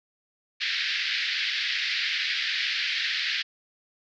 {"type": "band-pass noise", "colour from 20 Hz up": "pink", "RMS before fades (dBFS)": -28, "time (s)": [0.6, 3.43], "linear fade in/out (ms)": 20, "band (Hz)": [1700, 4800], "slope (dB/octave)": 48, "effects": []}